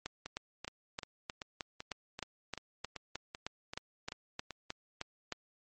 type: two click trains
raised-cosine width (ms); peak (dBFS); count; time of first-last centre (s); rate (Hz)
0.2; -20 / -24; 18 / 12; 0.06-5.323 / 0.26-4.507; 3.23 / 2.59
effects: MP3 32 kbps